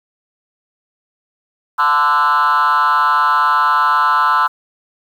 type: tone with frequency modulation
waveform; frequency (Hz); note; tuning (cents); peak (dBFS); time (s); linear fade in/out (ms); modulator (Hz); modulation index
sine; 1174.7; D6; 0; -8; 1.78-4.48; 20; 148; 1.8
effects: tanh soft clip ceiling -9 dBFS + 7-bit